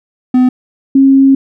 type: tone pair in turn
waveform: triangle / sine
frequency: 252.9 / 270.5 Hz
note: B3 / C#4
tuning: +41 / -42 cents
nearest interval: minor second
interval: 117 cents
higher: second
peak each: -3 dBFS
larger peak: neither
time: 0.34-0.49 / 0.95-1.35 s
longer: second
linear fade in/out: 5 ms
effects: none